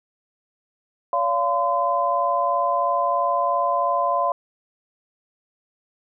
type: tone cluster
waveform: sine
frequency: 569 / 692 / 1024 Hz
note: C#5 / F5 / C6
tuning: +45 / -16 / -38 cents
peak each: -25 / -23 / -21 dBFS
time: 1.13-4.32 s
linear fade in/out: 2 ms
effects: none